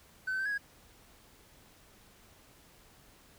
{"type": "tone with pitch steps", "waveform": "triangle", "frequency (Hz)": [1520, 1531, 1557, 1669, 1646], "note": ["F#6", "G6", "G6", "G#6", "G#6"], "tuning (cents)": [46, -41, -12, 8, -16], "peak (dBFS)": -28, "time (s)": [0.27, 0.58], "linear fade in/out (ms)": 10, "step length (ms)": 62, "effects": ["tanh soft clip ceiling -26 dBFS", "pink hiss -60 dBFS RMS until 3.38 s"]}